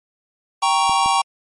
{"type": "chord", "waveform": "square", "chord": "G diminished", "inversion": "none", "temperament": "equal", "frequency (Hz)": [784, 932.3, 1108.7], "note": ["G5", "Bb5", "Db6"], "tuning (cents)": [0, 0, 0], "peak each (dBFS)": -20, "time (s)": [0.62, 1.22], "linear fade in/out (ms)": 10}
{"type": "clicks", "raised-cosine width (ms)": 3, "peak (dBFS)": -20, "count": 2, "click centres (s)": [0.895, 1.06]}
{"effects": ["MP3 48 kbps"]}